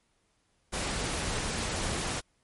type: noise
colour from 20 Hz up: pink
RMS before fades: -32 dBFS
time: 0.72-2.21 s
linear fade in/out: 20 ms
effects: pink hiss -72 dBFS RMS until 2.43 s + MP3 48 kbps